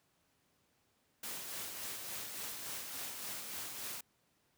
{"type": "noise with tremolo", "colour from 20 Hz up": "white", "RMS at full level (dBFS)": -42, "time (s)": [1.23, 4.01], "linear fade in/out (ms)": 5, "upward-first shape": "sine", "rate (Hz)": 3.5, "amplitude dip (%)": 35, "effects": ["pink hiss -75 dBFS RMS until 4.57 s", "high-pass 80 Hz 12 dB/octave"]}